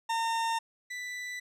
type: tone pair in turn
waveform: 40% pulse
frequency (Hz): 912 / 1981.1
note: A#5 / B6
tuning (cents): -38 / +5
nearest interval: octave + minor second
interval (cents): 1343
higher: second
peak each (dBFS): -27 / -35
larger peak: first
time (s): 0.09-0.59 / 0.9-1.4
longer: neither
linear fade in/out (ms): 10
effects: low-pass 9000 Hz 12 dB/octave